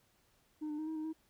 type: tone with pitch steps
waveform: sine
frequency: 306 / 299.4 / 311.4 / 317.8 / 310.6 / 317.8 Hz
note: D#4 / D4 / D#4 / D#4 / D#4 / D#4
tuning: -29 / +33 / +2 / +37 / -3 / +37 cents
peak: -34 dBFS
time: 0.61-1.132 s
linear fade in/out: 20 ms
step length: 87 ms
effects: tanh soft clip ceiling -36 dBFS + pink hiss -72 dBFS RMS until 1.29 s